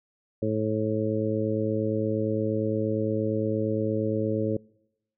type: harmonic tone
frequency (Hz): 108.6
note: A2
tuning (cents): -22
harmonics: 1 / 2 / 3 / 4 / 5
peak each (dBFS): -30 / -30 / -30 / -30 / -30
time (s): 0.42-4.57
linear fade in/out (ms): 5
effects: noise-tail reverb RT60 0.9 s tail -26 dB re dry